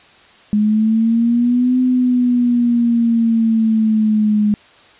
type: exponential two-way sweep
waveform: sine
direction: up then down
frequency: 208.2 to 254.7 to 208.2 Hz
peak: -11 dBFS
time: 0.53-4.54 s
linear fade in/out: 0 ms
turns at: 1.79 s
effects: white hiss -46 dBFS RMS until 4.99 s + resampled to 8000 Hz